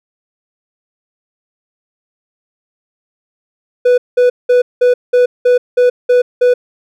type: tone bursts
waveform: triangle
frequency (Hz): 493.9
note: B4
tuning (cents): 0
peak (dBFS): -4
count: 9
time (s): 3.85-6.54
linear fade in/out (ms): 10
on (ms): 130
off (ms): 190
effects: none